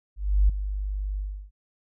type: tone with ADSR envelope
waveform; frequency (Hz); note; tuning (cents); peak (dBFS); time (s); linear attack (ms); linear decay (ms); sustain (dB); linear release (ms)
sine; 49.73; G1; +26; -14; 0.16-1.51; 330; 7; -12; 330
effects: none